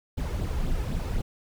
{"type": "noise with flanger", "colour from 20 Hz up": "brown", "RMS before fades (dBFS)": -28, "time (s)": [0.17, 1.22], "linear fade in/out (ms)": 10, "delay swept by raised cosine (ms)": [0.23, 2.33], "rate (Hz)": 3.9, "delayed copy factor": 0.55, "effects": []}